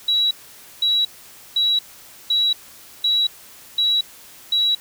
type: tone bursts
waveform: sine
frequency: 3897 Hz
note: B7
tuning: 24 cents flat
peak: -15 dBFS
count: 7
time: 0.08-4.75 s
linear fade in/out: 5 ms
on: 230 ms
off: 510 ms
effects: white hiss -44 dBFS RMS until 4.8 s